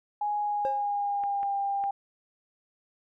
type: tone with pitch glide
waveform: sine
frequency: 830.6 to 797.2 Hz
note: G#5 to G5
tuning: 0 to +29 cents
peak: -26 dBFS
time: 0.21-1.91 s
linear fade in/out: 5 ms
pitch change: -71 cents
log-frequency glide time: 0.41-1.55 s
type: tone with exponential decay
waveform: triangle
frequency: 536 Hz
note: C5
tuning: 42 cents sharp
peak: -24 dBFS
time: 0.65-0.91 s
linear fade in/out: 0 ms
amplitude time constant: 56 ms
type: clicks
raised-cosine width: 0.5 ms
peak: -30 dBFS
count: 3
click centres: 1.237 / 1.431 / 1.839 s
effects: none